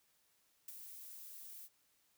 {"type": "noise with ADSR envelope", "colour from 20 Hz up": "violet", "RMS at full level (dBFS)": -45, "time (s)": [0.68, 1.69], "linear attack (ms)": 4, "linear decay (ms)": 23, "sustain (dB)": -7, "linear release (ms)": 51, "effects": ["white hiss -75 dBFS RMS until 2.17 s"]}